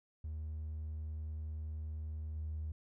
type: tone with level steps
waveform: triangle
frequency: 77.6 Hz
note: D#2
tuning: 4 cents flat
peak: -36 / -34 dBFS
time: 0.24-2.72 s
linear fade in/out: 5 ms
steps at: 2.36 s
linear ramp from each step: 2 ms
effects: tanh soft clip ceiling -34 dBFS